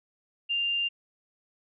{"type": "tone", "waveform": "sine", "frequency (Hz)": 2794, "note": "F7", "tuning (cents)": 0, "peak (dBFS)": -25, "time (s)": [0.49, 0.89], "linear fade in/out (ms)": 20, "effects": []}